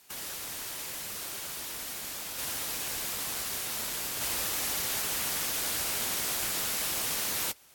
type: noise with level steps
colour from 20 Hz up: white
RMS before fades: -38 / -34 / -31 dBFS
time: 0.1-7.52 s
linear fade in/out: 5 ms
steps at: 2.38 / 4.21 s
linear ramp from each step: 10 ms
effects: white hiss -58 dBFS RMS until 7.74 s + AAC 64 kbps